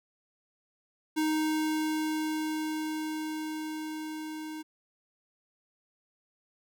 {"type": "tone with level ramp", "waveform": "square", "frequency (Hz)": 311.1, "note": "D#4", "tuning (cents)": 0, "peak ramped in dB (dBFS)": [-26, -38], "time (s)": [1.16, 4.63], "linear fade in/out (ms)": 20, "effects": []}